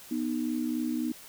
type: tone pair together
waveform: sine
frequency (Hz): 245.1 / 308.8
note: B3 / D#4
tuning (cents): -13 / -13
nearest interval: major third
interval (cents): 400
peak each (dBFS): -30 / -31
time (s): 0.11-1.12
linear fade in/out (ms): 5
effects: white hiss -49 dBFS RMS until 1.28 s